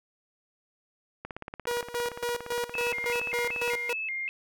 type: click train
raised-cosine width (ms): 0.5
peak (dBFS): -22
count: 44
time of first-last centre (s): 1.25-3.736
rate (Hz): 17.3
type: tone with tremolo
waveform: sawtooth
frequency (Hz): 480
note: B4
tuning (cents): -49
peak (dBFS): -24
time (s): 1.67-3.93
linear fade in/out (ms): 2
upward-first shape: square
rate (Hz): 3.6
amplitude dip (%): 80
type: tone with vibrato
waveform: sine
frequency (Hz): 2350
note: D7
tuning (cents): +1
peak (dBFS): -30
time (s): 2.74-4.29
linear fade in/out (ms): 0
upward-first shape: square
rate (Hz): 2.6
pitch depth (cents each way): 180
effects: none